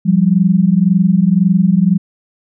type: tone pair together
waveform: sine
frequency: 174.11 / 196 Hz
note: F3 / G3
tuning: -5 / 0 cents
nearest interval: major second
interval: 205 cents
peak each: -11 dBFS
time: 0.05-1.98 s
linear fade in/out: 20 ms
effects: none